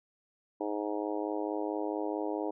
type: harmonic tone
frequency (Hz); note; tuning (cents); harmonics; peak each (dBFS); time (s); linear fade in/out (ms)
104.5; G#2; +11; 3 / 4 / 5 / 6 / 7 / 8 / 9; -35 / -37 / -39 / -41 / -42 / -43 / -44; 0.6-2.51; 10
effects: none